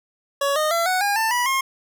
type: tone with pitch steps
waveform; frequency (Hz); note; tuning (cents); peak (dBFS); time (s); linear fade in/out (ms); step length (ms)
25% pulse; 561 / 615.3 / 674.9 / 740.2 / 811.9 / 890.5 / 976.8 / 1071.3; C#5 / D#5 / E5 / F#5 / G#5 / A5 / B5 / C6; +21 / -19 / +41 / 0 / -39 / +21 / -19 / +41; -15; 0.41-1.61; 5; 150
effects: none